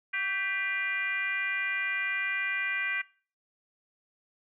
sine tone with frequency modulation, 1976 Hz, B6, in tune, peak -28 dBFS, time 0.13-3.02 s, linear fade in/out 10 ms, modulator 417 Hz, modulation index 1.3, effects noise-tail reverb RT60 0.4 s tail -21 dB re dry

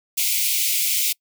white high-pass noise, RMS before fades -21 dBFS, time 0.17-1.13 s, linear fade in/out 10 ms, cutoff 2100 Hz, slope 96 dB/octave, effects noise-tail reverb RT60 0.1 s tail -26 dB re dry

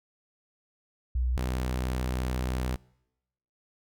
sine / sawtooth tone pair in turn, 61.74 / 63.04 Hz, B1 / B1, 0 / +36 cents, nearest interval unison, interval 36 cents, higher second, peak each -24 dBFS, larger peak neither, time 1.15-1.37 / 1.37-2.76 s, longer second, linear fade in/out 5 ms, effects noise-tail reverb RT60 0.9 s tail -25 dB re dry

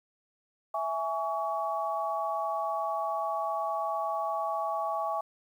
sine chord, C# minor, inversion first, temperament equal with one note detuned, 659.3 / 830.6 / 1128.8 Hz, E5 / G#5 / C#6, 0 / 0 / +31 cents, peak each -33 dBFS, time 0.74-5.21 s, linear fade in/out 5 ms, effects 10-bit

